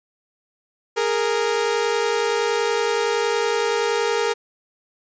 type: tone pair together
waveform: sawtooth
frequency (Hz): 414.1 / 464.8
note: G#4 / A#4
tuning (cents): -5 / -5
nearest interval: major second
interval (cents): 200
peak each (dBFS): -19 / -17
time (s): 0.96-4.34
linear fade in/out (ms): 20
effects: resampled to 16000 Hz